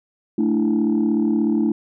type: chord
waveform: sine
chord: A suspended fourth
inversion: none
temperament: just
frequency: 220 / 293.3 / 330 Hz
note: A3 / D4 / E4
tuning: 0 / -2 / +2 cents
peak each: -18 / -20 / -20 dBFS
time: 0.38-1.72 s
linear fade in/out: 5 ms
effects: tanh soft clip ceiling -11 dBFS